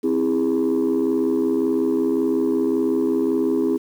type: chord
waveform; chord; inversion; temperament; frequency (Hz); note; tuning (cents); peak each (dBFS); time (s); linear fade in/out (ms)
sine; C augmented; none; just; 261.6 / 327 / 408.8; C4 / E4 / G#4; 0 / -14 / -27; -20; 0.03-3.78; 20
effects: tanh soft clip ceiling -13 dBFS + 8-bit